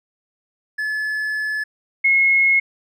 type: tone pair in turn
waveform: triangle / sine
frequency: 1721 / 2168 Hz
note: A6 / C#7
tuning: -39 / -39 cents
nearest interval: major third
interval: 400 cents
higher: second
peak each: -19 / -12 dBFS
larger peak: second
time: 0.78-1.64 / 2.04-2.6 s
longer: first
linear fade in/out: 10 ms
effects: none